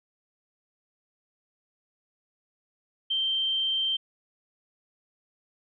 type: tone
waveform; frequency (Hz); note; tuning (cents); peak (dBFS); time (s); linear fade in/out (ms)
sine; 3136; G7; 0; -24; 3.1-3.97; 10
effects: none